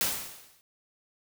white noise with exponential decay, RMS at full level -25 dBFS, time 0.01-0.61 s, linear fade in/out 0 ms, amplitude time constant 130 ms, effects none

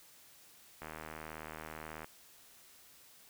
click train, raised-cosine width 0.5 ms, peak -29 dBFS, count 97, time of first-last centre 0.82-2.044 s, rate 78.4 Hz, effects white hiss -60 dBFS RMS until 3.29 s

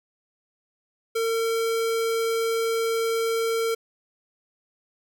square tone, 454.7 Hz, A#4, 43 cents flat, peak -23 dBFS, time 1.15-3.75 s, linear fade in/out 10 ms, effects none

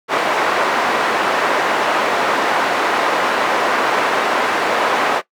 white band-pass noise, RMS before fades -17 dBFS, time 0.08-5.22 s, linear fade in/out 50 ms, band 390 to 1300 Hz, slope 12 dB/octave, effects noise-tail reverb RT60 0.1 s tail -17 dB re dry

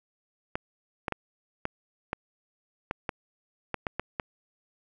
clicks, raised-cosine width 0.5 ms, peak -14 dBFS, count 11, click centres 0.555 / 1.082 / 1.123 / 1.654 / 2.131 / 2.911 / 3.092 / 3.743 / 3.868 / 3.996 / 4.198 s, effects none

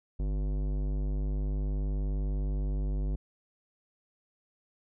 sine tone with tanh clipping, 49.82 Hz, G1, 29 cents sharp, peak -30 dBFS, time 0.19-3.16 s, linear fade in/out 10 ms, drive 17 dB, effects none

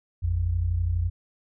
sine tone pair together, 54.68 / 86.8 Hz, A1 / F2, -10 / -10 cents, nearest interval minor sixth, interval 800 cents, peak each -28 / -23 dBFS, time 0.22-1.1 s, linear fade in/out 20 ms, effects none

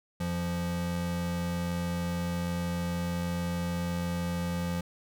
square tone pair together, 87.03 / 173.4 Hz, F2 / F3, -6 / -12 cents, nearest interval octave, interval 1194 cents, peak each -37 / -31 dBFS, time 0.2-4.81 s, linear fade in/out 5 ms, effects none

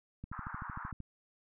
click train, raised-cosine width 5 ms, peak -30 dBFS, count 11, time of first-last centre 0.24-1.003 s, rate 13.1 Hz
white band-pass noise, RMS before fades -45 dBFS, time 0.32-0.92 s, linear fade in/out 10 ms, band 930 to 1500 Hz, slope 48 dB/octave
effects none

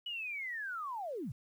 sine linear sweep, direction down, 2962 to 93.2 Hz, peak -37 dBFS, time 0.06-1.32 s, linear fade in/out 5 ms, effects 11-bit

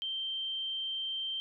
sine tone, 3136 Hz, G7, in tune, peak -33 dBFS, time 0.02-1.4 s, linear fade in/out 0 ms, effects none

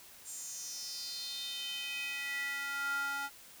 square tone with high-pass filter sweep, 279.8 Hz, C#4, 16 cents sharp, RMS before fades -39 dBFS, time 0.24-3.3 s, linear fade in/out 50 ms, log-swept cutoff 7800 to 1100 Hz, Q 5.2, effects white hiss -55 dBFS RMS until 3.6 s

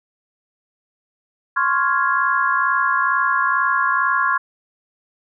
sine chord, Db major seventh, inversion third, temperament equal, 1046.5 / 1108.7 / 1396.9 / 1661.2 Hz, C6 / Db6 / F6 / Ab6, 0 / 0 / 0 / 0 cents, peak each -21 dBFS, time 1.56-4.38 s, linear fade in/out 10 ms, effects none

